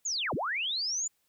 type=linear two-way sweep; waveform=sine; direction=down then up; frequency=7110 to 93.8 to 7110 Hz; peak=-29 dBFS; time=0.05-1.08 s; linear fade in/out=10 ms; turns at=0.34 s; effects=white hiss -74 dBFS RMS until 1.28 s